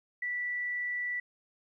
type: tone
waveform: sine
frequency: 1963 Hz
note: B6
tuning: 11 cents flat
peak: -31 dBFS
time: 0.22-1.2 s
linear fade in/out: 5 ms
effects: 12-bit